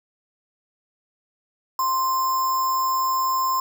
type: tone with sample-and-hold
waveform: sine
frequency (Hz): 1044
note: C6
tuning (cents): -4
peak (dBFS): -19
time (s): 1.79-3.6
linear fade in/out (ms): 2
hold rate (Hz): 6300
effects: none